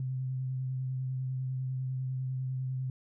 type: tone with vibrato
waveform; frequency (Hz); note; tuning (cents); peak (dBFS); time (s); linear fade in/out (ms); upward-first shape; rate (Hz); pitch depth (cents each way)
sine; 130; C3; -11; -31; 0-2.9; 2; square; 10; 14
effects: none